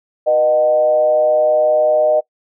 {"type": "tone with frequency modulation", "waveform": "sine", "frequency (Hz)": 615, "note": "D#5", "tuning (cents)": -20, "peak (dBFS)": -10, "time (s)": [0.26, 2.21], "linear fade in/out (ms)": 20, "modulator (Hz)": 133, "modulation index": 0.56, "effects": ["noise-tail reverb RT60 0.1 s tail -21 dB re dry"]}